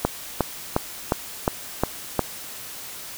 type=click train; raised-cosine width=1 ms; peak=-4 dBFS; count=7; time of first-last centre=0.05-2.193 s; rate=2.8 Hz; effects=white hiss -37 dBFS RMS until 3.17 s